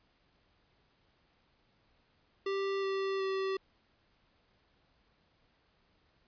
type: tone with pitch steps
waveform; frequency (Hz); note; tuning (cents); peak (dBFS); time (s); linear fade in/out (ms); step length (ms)
square; 392 / 388.4 / 384.8; G4 / G4 / G4; 0 / -16 / -32; -32; 2.46-3.57; 5; 370
effects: pink hiss -71 dBFS RMS until 6.27 s + resampled to 11025 Hz